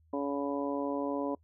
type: harmonic tone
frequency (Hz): 141.4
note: C#3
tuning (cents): +35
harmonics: 2 / 3 / 4 / 5 / 6 / 7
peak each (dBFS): -33 / -38 / -36 / -43 / -47 / -40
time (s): 0.13-1.35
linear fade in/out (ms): 5
effects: noise-tail reverb RT60 0.1 s tail -25 dB re dry + added 80 Hz sine -62 dBFS peak until 1.43 s